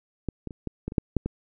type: clicks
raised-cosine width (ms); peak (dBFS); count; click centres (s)
3; -15 / -20 / -26 / -17 / -17 / -23 / -8 / -9 / -15; 9; 0.287 / 0.473 / 0.508 / 0.673 / 0.88 / 0.921 / 0.982 / 1.167 / 1.26
effects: none